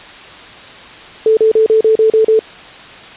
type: tone bursts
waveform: sine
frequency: 440 Hz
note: A4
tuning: in tune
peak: -6 dBFS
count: 8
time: 1.26-2.392 s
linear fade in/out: 2 ms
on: 110 ms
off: 36 ms
effects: white hiss -34 dBFS RMS until 3.16 s + resampled to 8000 Hz